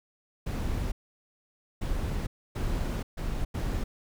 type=noise bursts at uneven times; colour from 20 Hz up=brown; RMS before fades=-30 dBFS; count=5; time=0.46-0.92 / 1.81-2.27 / 2.55-3.03 / 3.17-3.45 / 3.54-3.84 s; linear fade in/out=10 ms; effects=none